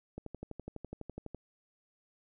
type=click train; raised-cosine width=2 ms; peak=-28 dBFS; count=15; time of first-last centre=0.18-1.347 s; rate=12 Hz; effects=none